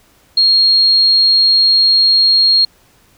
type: tone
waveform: sine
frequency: 4260 Hz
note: C8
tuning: 30 cents sharp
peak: -7 dBFS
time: 0.37-2.65 s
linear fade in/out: 5 ms
effects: pink hiss -51 dBFS RMS until 3.17 s